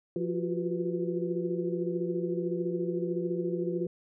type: tone cluster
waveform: sine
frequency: 174.7 / 346.4 / 360.3 / 381.9 / 496.9 Hz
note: F3 / F4 / F#4 / G4 / B4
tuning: +1 / -14 / -46 / -45 / +11 cents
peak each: -34 / -33 / -34 / -39 / -38 dBFS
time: 0.16-3.87 s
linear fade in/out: 2 ms
effects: none